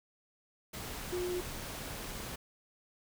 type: tone in noise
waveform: sine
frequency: 358.4 Hz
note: F4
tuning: 45 cents sharp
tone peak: -33 dBFS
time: 1.12-1.41 s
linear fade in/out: 10 ms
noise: pink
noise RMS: -42 dBFS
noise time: 0.73-2.36 s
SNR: +6 dB
effects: none